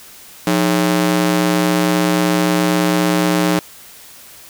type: ring-modulated tone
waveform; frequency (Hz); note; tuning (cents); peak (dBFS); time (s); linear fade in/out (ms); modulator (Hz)
sawtooth; 242.6; B3; -31; -6; 0.47-3.59; 2; 66.6
effects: white hiss -40 dBFS RMS until 4.49 s